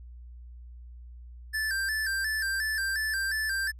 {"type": "tone with vibrato", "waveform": "square", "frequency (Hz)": 1661.2, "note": "G#6", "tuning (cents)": 0, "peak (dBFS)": -28, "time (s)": [1.53, 3.72], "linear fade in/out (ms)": 20, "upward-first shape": "square", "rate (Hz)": 2.8, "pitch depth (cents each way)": 89, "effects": ["added 60 Hz sine -43 dBFS peak until 3.79 s", "resampled to 32000 Hz"]}